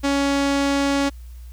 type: tone with low-pass filter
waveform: sawtooth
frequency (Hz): 279.4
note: C#4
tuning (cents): +14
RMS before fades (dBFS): -20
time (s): 0.03-1.1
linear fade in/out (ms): 20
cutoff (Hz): 7000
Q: 0.98
effects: added 60 Hz sine -35 dBFS peak until 1.52 s + white hiss -56 dBFS RMS until 1.52 s